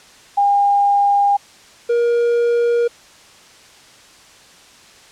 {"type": "tone pair in turn", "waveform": ["sine", "triangle"], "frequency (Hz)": [807, 473.4], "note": ["G#5", "A#4"], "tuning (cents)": [-50, 27], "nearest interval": "major sixth", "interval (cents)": 923, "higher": "first", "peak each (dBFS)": -11, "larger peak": "neither", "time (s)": [[0.37, 1.37], [1.89, 2.88]], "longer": "first", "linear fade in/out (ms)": 10, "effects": ["white hiss -45 dBFS RMS until 5.11 s", "low-pass 7000 Hz 12 dB/octave"]}